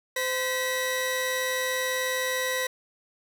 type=tone pair together; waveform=sawtooth; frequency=513.9 / 1937 Hz; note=C5 / B6; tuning=-31 / -34 cents; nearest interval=octave + major seventh; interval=2297 cents; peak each=-25 / -25 dBFS; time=0.16-2.67 s; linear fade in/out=5 ms; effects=none